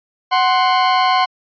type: tone pair together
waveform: 40% pulse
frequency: 743 / 1049 Hz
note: F#5 / C6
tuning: +7 / +4 cents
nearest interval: tritone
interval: 597 cents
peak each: -14 dBFS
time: 0.31-1.26 s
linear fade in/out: 20 ms
effects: resampled to 11025 Hz